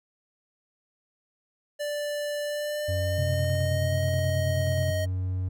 square tone with pitch glide, 587.3 to 625.8 Hz, D5 to D#5, 0 to +10 cents, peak -29 dBFS, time 1.79-5.06 s, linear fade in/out 20 ms, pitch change +110 cents, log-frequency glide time 2.43-3.99 s
triangle tone, 92.4 Hz, F#2, 2 cents flat, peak -24 dBFS, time 2.88-5.49 s, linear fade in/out 10 ms
sine tone with tremolo, 130.81 Hz, C3, in tune, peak -26 dBFS, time 3.18-4.91 s, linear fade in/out 5 ms, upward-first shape square, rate 9.4 Hz, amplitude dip 40%
effects none

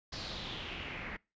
pink noise with low-pass filter sweep, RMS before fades -42 dBFS, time 0.12-1.17 s, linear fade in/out 10 ms, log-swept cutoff 4800 to 2000 Hz, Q 3.9, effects noise-tail reverb RT60 0.3 s tail -26 dB re dry + resampled to 16000 Hz

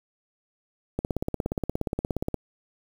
click train, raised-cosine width 2 ms, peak -13 dBFS, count 24, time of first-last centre 0.99-2.343 s, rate 17 Hz, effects 7-bit

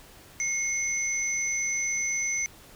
sine tone pair together, 2154 / 6068 Hz, C7 / F#8, +50 / +43 cents, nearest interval octave + tritone, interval 1793 cents, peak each -29 / -28 dBFS, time 0.4-2.46 s, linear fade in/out 0 ms, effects pink hiss -51 dBFS RMS until 2.75 s

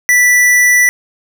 square tone, 1970 Hz, B6, 5 cents flat, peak -7 dBFS, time 0.09-0.89 s, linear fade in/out 0 ms, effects none

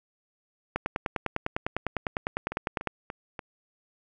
two click trains, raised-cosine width 0.5 ms, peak -20 / -12 dBFS, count 4 / 22, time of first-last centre 2.52-3.392 / 0.76-2.873 s, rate 3.44 / 9.94 Hz, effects none

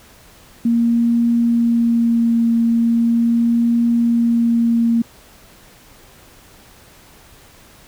sine tone with vibrato, 233.1 Hz, A#3, in tune, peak -12 dBFS, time 0.65-5.02 s, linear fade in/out 5 ms, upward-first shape triangle, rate 0.39 Hz, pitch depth 15 cents each way, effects pink hiss -46 dBFS RMS until 7.87 s

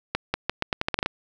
accelerating click train, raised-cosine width 0.3 ms, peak -7 dBFS, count 11, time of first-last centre 0.15-1.06 s, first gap 190 ms, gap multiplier 0.82, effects none

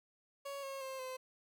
30% pulse tone with pitch steps, 558 / 543.7 / 529.7 / 516.1 Hz, C#5 / C#5 / C5 / C5, +11 / -34 / +21 / -24 cents, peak -39 dBFS, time 0.45-1.17 s, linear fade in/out 10 ms, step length 180 ms, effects none

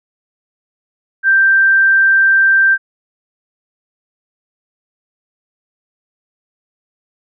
sine tone, 1570 Hz, G6, 2 cents sharp, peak -7 dBFS, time 1.23-2.78 s, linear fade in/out 50 ms, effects none

